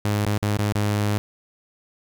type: tone with dropouts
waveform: sawtooth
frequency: 103.83 Hz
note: G#2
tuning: in tune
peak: -16 dBFS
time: 0.05-1.18 s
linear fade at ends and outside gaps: 0 ms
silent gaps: 0.251-0.266 / 0.379-0.426 / 0.572-0.588 / 0.724-0.752 s
effects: none